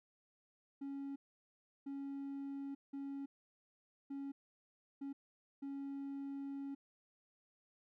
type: tone bursts at uneven times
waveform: triangle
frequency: 277.2 Hz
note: C#4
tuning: in tune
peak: -39 dBFS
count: 6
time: 0.81-1.16 / 1.86-2.75 / 2.93-3.26 / 4.1-4.32 / 5.01-5.13 / 5.62-6.75 s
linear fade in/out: 10 ms
effects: tanh soft clip ceiling -35 dBFS